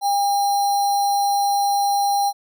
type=tone with sample-and-hold; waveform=sine; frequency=805 Hz; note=G5; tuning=46 cents sharp; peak=-16 dBFS; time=0.01-2.33 s; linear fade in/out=50 ms; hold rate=4900 Hz; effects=none